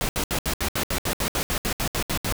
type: noise bursts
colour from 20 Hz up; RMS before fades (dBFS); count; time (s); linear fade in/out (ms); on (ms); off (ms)
pink; -25; 16; 0.01-2.324; 0; 79; 70
effects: none